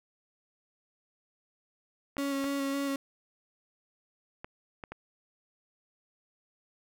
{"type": "clicks", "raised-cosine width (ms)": 0.5, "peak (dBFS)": -25, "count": 5, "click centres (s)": [2.168, 2.442, 4.445, 4.838, 4.92]}
{"type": "tone with vibrato", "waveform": "35% pulse", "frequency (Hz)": 277.2, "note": "C#4", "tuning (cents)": 0, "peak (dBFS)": -28, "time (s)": [2.18, 2.96], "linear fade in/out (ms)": 2, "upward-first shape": "square", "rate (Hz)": 3.6, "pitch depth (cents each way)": 14}
{"effects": []}